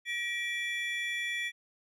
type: tone cluster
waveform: triangle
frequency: 1916 / 2346 / 3403 Hz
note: A#6 / D7 / G#7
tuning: +47 / -2 / +41 cents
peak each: -33 / -34 / -38 dBFS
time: 0.05-1.52 s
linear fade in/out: 50 ms
effects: none